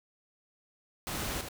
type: noise with echo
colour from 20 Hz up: pink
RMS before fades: -36 dBFS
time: 1.07-1.41 s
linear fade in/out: 0 ms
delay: 76 ms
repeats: 1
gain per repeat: -6 dB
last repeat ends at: 1.486 s
effects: none